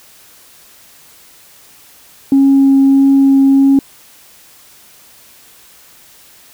sine tone with vibrato, 272.9 Hz, C#4, 27 cents flat, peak -4 dBFS, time 2.32-3.79 s, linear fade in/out 2 ms, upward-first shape triangle, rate 1.6 Hz, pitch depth 8 cents each way, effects tanh soft clip ceiling -2 dBFS + white hiss -43 dBFS RMS until 6.53 s

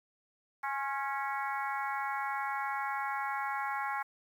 harmonic tone with a mistuned harmonic, 276.6 Hz, C#4, 4 cents flat, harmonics 3 / 4 / 5 / 6 / 7 / 8, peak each -36 / -38 / -40 / -42 / -43 / -44 dBFS, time 0.63-4.03 s, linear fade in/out 10 ms, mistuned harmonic 4, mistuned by -38 cents, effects 10-bit

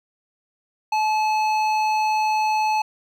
sine tone with hard clipping, 862 Hz, A5, 36 cents flat, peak -20 dBFS, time 0.92-2.82 s, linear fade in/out 5 ms, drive 11 dB, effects none

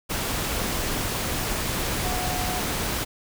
sine tone in noise, 728 Hz, F#5, 28 cents flat, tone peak -31 dBFS, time 2.03-2.61 s, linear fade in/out 20 ms, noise pink, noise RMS -27 dBFS, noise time 0.09-3.05 s, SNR -7 dB, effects none

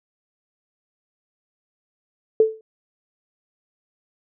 sine tone with exponential decay, 440 Hz, A4, in tune, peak -8 dBFS, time 2.4-2.61 s, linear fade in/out 2 ms, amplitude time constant 44 ms, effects none

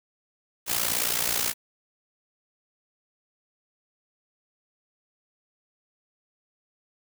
white noise with amplitude modulation, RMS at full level -23 dBFS, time 0.66-1.54 s, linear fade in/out 50 ms, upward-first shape sine, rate 58.9 Hz, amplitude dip 75%, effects none

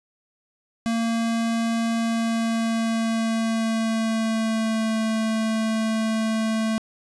square tone with pitch glide, 228.9 to 221.2 Hz, A#3 to A3, -31 to +9 cents, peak -22 dBFS, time 0.86-6.78 s, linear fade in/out 0 ms, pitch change -60 cents, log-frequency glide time 1.96-5 s, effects resampled to 22050 Hz + 8-bit

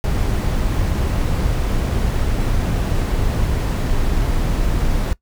brown noise, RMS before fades -18 dBFS, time 0.04-5.13 s, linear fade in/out 0 ms, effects noise-tail reverb RT60 0.1 s tail -20 dB re dry

